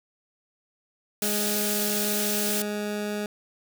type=high-pass noise; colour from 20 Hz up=white; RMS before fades=-28 dBFS; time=1.22-2.62 s; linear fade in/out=2 ms; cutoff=2600 Hz; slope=12 dB/octave
type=tone; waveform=20% pulse; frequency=208.1 Hz; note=G#3; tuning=4 cents sharp; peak=-23 dBFS; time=1.22-3.26 s; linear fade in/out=2 ms
effects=none